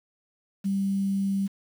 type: tone with quantisation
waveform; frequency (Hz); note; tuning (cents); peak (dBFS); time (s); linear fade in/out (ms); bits
sine; 196; G3; 0; -23; 0.64-1.48; 20; 8
effects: none